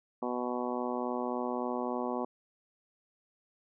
harmonic tone, 123.5 Hz, B2, in tune, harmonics 2 / 3 / 4 / 5 / 6 / 7 / 8 / 9, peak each -36 / -38 / -39 / -40 / -41 / -41 / -42 / -43 dBFS, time 0.22-2.25 s, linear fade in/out 5 ms, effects none

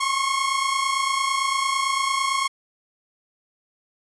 sawtooth tone pair together, 1072.1 / 1101 Hz, C6 / C#6, +42 / -12 cents, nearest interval unison, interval 46 cents, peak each -20 dBFS, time 0-2.48 s, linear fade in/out 10 ms, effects resampled to 24000 Hz

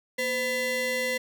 40% pulse ring-modulated tone, 748 Hz, F#5, 19 cents sharp, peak -22 dBFS, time 0.18-1.18 s, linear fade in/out 10 ms, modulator 1260 Hz, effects none

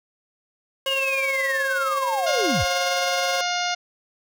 sawtooth tone with tremolo, 539 Hz, C#5, 49 cents flat, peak -20 dBFS, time 0.86-3.41 s, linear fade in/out 2 ms, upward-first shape sine, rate 19 Hz, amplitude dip 40%
sine linear sweep, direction down, 2914 to 43.65 Hz, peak -22 dBFS, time 0.86-2.65 s, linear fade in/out 20 ms
harmonic tone, 710 Hz, F5, 28 cents sharp, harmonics 1 / 2 / 3 / 4 / 5 / 6 / 7 / 8 / 9, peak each -26 / -29 / -31 / -32 / -33 / -34 / -34 / -35 / -36 dBFS, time 2.26-3.75 s, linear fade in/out 10 ms
effects none

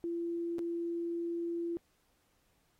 sine tone with dropouts, 339.9 Hz, F4, 47 cents flat, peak -33 dBFS, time 0.04-1.77 s, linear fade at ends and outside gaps 0 ms, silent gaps 0.584-0.591 s, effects pink hiss -74 dBFS RMS until 2.79 s + AAC 48 kbps

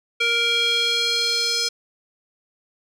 square tone with band-pass filter sweep, 467.9 Hz, A#4, 6 cents sharp, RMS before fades -21 dBFS, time 0.2-1.69 s, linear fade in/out 10 ms, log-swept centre 2700 to 5000 Hz, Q 3.4, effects none

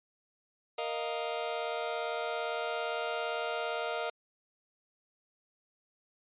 sawtooth chord, Bb suspended fourth, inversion none, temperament just, 466.2 / 621.6 / 699.2 Hz, Bb4 / Eb5 / F5, 0 / -2 / +2 cents, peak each -33 dBFS, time 0.78-4.1 s, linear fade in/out 5 ms, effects resampled to 8000 Hz

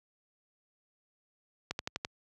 slowing click train, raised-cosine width 0.2 ms, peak -16 dBFS, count 5, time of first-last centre 1.71-2.049 s, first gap 81 ms, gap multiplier 1.03, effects high-pass 60 Hz 12 dB/octave

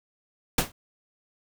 pink noise with exponential decay, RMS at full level -17 dBFS, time 0.58-0.72 s, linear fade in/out 5 ms, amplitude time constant 30 ms, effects none

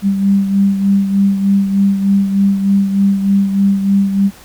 sine beating tone pair, 196.9 / 200.2 Hz, G3 / G3, +8 / +37 cents, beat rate 3.3 Hz, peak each -10 / -18 dBFS, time 0.02-4.31 s, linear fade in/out 50 ms, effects pink hiss -40 dBFS RMS until 4.44 s

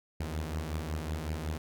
sawtooth beating tone pair, 76.5 / 81.9 Hz, D#2 / E2, -29 / -11 cents, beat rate 5.4 Hz, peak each -31 / -34 dBFS, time 0.2-1.58 s, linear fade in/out 5 ms, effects none

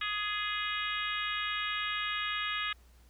harmonic tone with a mistuned harmonic, 415.3 Hz, G#4, in tune, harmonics 3 / 4 / 5 / 6 / 7 / 8 / 9, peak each -37 / -38 / -39 / -40 / -40 / -41 / -42 dBFS, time 0.01-2.73 s, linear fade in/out 5 ms, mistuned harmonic 4, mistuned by +22 cents, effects added 60 Hz sine -57 dBFS peak until 3.09 s + pink hiss -66 dBFS RMS until 3.09 s

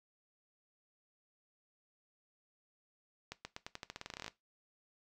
accelerating click train, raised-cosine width 0.2 ms, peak -25 dBFS, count 18, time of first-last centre 3.32-4.28 s, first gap 130 ms, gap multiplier 0.88, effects noise-tail reverb RT60 0.2 s tail -17 dB re dry

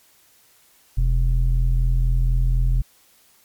square tone with low-pass filter, 42.06 Hz, E1, 36 cents sharp, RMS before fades -18 dBFS, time 0.97-2.82 s, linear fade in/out 10 ms, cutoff 97 Hz, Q 9.2, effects white hiss -56 dBFS RMS until 3.44 s + MP3 96 kbps

